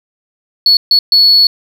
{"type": "tone bursts at uneven times", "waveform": "sine", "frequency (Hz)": 4400, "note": "C#8", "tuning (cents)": -14, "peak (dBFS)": -3, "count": 3, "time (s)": [[0.66, 0.77], [0.91, 0.99], [1.12, 1.47]], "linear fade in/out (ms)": 2, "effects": ["tanh soft clip ceiling -1 dBFS"]}